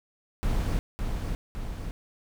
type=noise with echo; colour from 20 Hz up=brown; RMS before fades=-26 dBFS; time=0.43-0.79 s; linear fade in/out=0 ms; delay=560 ms; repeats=2; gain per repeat=-4 dB; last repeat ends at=1.91 s; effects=none